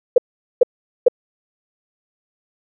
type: tone bursts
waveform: sine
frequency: 493.9 Hz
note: B4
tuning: in tune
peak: -5 dBFS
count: 3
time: 0.16-1.083 s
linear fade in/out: 5 ms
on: 21 ms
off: 430 ms
effects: none